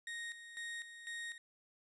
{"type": "tone with tremolo", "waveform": "35% pulse", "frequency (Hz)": 1864.7, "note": "A#6", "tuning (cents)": 0, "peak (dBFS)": -40, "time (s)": [0.07, 1.38], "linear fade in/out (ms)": 2, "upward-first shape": "square", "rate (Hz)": 2, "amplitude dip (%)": 65, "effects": ["resampled to 24000 Hz"]}